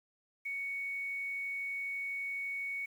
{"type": "tone with quantisation", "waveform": "sine", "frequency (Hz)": 2227, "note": "C#7", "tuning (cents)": 7, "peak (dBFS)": -35, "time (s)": [0.45, 2.86], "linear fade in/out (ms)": 10, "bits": 10, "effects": []}